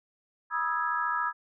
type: chord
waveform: sine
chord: E major seventh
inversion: second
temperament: equal with one note detuned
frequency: 971.9 / 1244.5 / 1318.5 / 1661.2 Hz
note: B5 / D#6 / E6 / G#6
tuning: -28 / 0 / 0 / 0 cents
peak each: -32 dBFS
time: 0.5-1.33 s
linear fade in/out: 50 ms
effects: none